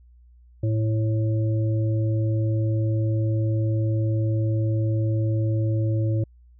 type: harmonic tone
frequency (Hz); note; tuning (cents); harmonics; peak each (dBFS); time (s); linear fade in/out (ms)
110; A2; 0; 1 / 3 / 5; -20 / -30 / -34; 0.63-6.24; 5
effects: added 60 Hz sine -49 dBFS peak until 6.59 s